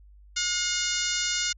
harmonic tone with a mistuned harmonic, 719 Hz, F#5, 50 cents flat, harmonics 2 / 3 / 4 / 5 / 6 / 7 / 8 / 9 / 10, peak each -34 / -34 / -34 / -34 / -34 / -34 / -34 / -34 / -34 dBFS, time 0.36-1.53 s, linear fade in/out 10 ms, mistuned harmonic 3, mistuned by -18 cents, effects added 50 Hz sine -49 dBFS peak until 1.57 s

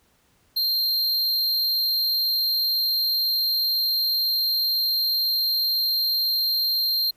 square tone with amplitude modulation, 4186 Hz, C8, in tune, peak -19 dBFS, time 0.56-7.11 s, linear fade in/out 10 ms, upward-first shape sine, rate 234 Hz, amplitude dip 40%, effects pink hiss -63 dBFS RMS until 7.16 s

